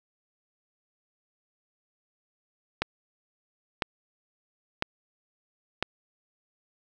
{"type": "click train", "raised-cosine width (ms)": 0.3, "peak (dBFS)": -9, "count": 4, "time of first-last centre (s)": [2.82, 5.826], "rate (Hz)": 0.998, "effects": []}